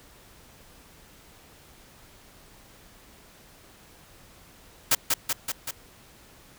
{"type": "noise with echo", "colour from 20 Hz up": "white", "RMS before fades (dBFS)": -20, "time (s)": [4.91, 4.95], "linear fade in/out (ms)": 5, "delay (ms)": 190, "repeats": 4, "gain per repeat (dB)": -3, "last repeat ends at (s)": 5.71, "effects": ["pink hiss -53 dBFS RMS until 6.58 s"]}